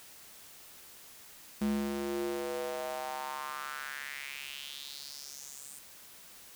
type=tone with high-pass filter sweep; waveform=square; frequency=70.2 Hz; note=C#2; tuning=22 cents sharp; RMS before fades=-38 dBFS; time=1.61-5.79 s; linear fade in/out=5 ms; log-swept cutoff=200 to 8800 Hz; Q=3.8; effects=white hiss -53 dBFS RMS until 6.55 s